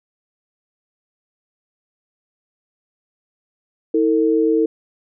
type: tone pair together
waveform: sine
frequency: 322 / 450.1 Hz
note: E4 / A4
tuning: -41 / +39 cents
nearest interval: tritone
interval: 580 cents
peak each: -16 dBFS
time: 3.94-4.66 s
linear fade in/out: 5 ms
effects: none